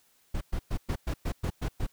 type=noise bursts; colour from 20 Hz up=brown; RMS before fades=-29 dBFS; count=9; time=0.34-1.868 s; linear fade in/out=10 ms; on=72 ms; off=110 ms; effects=white hiss -66 dBFS RMS until 1.92 s